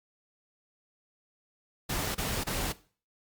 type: noise bursts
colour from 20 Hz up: pink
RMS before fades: -32 dBFS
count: 3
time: 1.89-2.726 s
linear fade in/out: 10 ms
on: 260 ms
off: 28 ms
effects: noise-tail reverb RT60 0.4 s tail -18 dB re dry + Opus 48 kbps